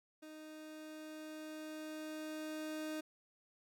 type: tone with level ramp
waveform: 30% pulse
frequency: 310 Hz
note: D#4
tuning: 6 cents flat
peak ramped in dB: -48 to -37 dBFS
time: 0.22-3.01 s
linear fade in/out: 10 ms
effects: none